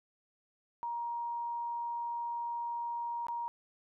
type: tone with dropouts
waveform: sine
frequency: 943 Hz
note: A#5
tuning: 20 cents sharp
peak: -34 dBFS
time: 0.83-3.48 s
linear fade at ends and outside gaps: 0 ms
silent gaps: 3.268-3.284 s
effects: none